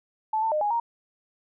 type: tone with pitch steps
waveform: sine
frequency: 871 / 892 / 610 / 829 / 934 Hz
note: A5 / A5 / D#5 / G#5 / A#5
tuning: -18 / +23 / -34 / -3 / +3 cents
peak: -22 dBFS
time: 0.33-0.8 s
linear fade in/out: 5 ms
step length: 94 ms
effects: none